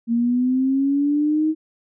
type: linear sweep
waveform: sine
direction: up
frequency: 229.9 to 316.6 Hz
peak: -16 dBFS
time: 0.07-1.55 s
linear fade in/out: 50 ms
effects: none